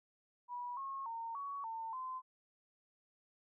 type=tone with pitch steps; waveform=sine; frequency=975 / 1087 / 916 / 1122 / 902 / 1031 Hz; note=B5 / C#6 / A#5 / C#6 / A5 / C6; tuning=-23 / -34 / -31 / +21 / +43 / -26 cents; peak=-40 dBFS; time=0.48-2.22 s; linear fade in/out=50 ms; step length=290 ms; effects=none